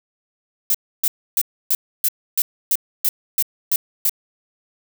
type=noise bursts; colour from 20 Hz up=violet; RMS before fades=-17 dBFS; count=11; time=0.7-4.095 s; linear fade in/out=2 ms; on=45 ms; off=290 ms; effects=none